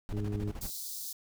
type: noise with tremolo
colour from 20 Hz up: brown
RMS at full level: -38 dBFS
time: 0.09-0.7 s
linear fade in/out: 0 ms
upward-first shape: square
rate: 13 Hz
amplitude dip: 70%
type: harmonic tone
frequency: 103.83 Hz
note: G#2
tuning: in tune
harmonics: 1 / 2 / 3 / 4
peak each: -33 / -39 / -40 / -42 dBFS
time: 0.12-0.52 s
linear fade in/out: 20 ms
type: high-pass noise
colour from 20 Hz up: white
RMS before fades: -40 dBFS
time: 0.61-1.13 s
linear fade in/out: 5 ms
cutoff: 3900 Hz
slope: 48 dB/octave
effects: none

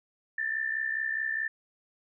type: tone with amplitude modulation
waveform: sine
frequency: 1778 Hz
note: A6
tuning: 18 cents sharp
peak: -25 dBFS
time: 0.38-1.48 s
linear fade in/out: 5 ms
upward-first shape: sine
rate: 64.8 Hz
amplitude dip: 70%
effects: none

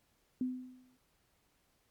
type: tone with exponential decay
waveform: sine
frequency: 253.9 Hz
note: B3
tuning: 48 cents sharp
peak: -29 dBFS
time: 0.41-0.97 s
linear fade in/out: 2 ms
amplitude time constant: 120 ms
effects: pink hiss -74 dBFS RMS until 1.9 s + MP3 96 kbps

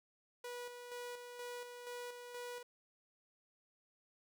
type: tone with tremolo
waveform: sawtooth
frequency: 487.4 Hz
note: B4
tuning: 23 cents flat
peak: -40 dBFS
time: 0.44-2.63 s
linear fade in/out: 5 ms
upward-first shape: square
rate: 2.1 Hz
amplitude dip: 45%
effects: none

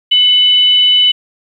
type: tone with frequency modulation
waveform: sine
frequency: 2992 Hz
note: F#7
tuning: 19 cents sharp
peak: -6 dBFS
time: 0.11-1.12 s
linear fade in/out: 10 ms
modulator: 826 Hz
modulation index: 0.23
effects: 8-bit

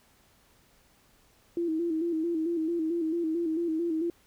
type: tone with vibrato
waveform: sine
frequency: 329.6 Hz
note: E4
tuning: in tune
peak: -26 dBFS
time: 1.57-4.1 s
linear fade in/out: 2 ms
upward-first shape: square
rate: 4.5 Hz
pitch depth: 63 cents each way
effects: pink hiss -63 dBFS RMS until 4.26 s

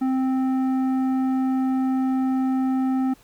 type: tone with tanh clipping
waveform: sine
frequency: 261.6 Hz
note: C4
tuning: in tune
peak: -21 dBFS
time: 0.01-3.14 s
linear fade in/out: 10 ms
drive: 10 dB
effects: pink hiss -55 dBFS RMS until 3.23 s

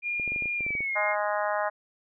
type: tone with pitch glide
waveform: sine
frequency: 2416 to 2128 Hz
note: D7 to C7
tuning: +48 to +29 cents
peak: -27 dBFS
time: 0.02-1.16 s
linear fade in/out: 50 ms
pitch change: -219 cents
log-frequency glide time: 0.57-0.95 s
type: clicks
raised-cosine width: 2 ms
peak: -27 dBFS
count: 11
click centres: 0.198 / 0.277 / 0.32 / 0.361 / 0.423 / 0.457 / 0.607 / 0.665 / 0.706 / 0.752 / 0.806 s
type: harmonic tone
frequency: 207.7 Hz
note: G#3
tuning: in tune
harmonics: 3 / 4 / 5 / 6 / 7 / 8 / 9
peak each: -29 / -31 / -33 / -35 / -36 / -37 / -38 dBFS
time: 0.95-1.7 s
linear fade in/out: 20 ms
effects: none

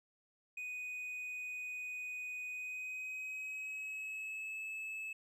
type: tone with pitch glide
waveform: triangle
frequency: 2489 to 2602 Hz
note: D#7 to E7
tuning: 0 to -23 cents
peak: -39 dBFS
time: 0.57-5.13 s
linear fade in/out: 5 ms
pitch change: +77 cents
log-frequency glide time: 2.48-4.58 s
effects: none

